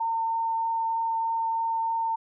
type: tone with vibrato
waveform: sine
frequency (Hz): 908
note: A#5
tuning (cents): -46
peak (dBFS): -24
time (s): 0-2.16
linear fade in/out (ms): 10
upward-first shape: triangle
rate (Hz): 3.2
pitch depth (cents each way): 8
effects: none